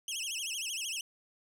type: tone with vibrato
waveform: 20% pulse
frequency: 2925 Hz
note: F#7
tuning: 21 cents flat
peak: -29 dBFS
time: 0.08-1.01 s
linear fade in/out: 2 ms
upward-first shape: sine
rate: 13 Hz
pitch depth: 220 cents each way
effects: none